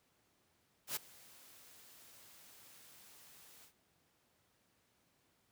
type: noise with ADSR envelope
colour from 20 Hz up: white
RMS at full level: -37 dBFS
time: 0.87-3.73 s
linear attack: 92 ms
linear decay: 13 ms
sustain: -23 dB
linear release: 92 ms
effects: pink hiss -75 dBFS RMS until 5.51 s + high-pass 80 Hz 12 dB/octave